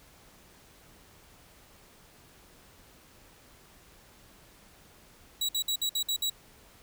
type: tone bursts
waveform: sawtooth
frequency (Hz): 3892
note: B7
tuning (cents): -26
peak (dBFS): -24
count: 7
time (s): 5.41-6.299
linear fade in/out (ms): 5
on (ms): 79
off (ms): 56
effects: pink hiss -57 dBFS RMS until 6.82 s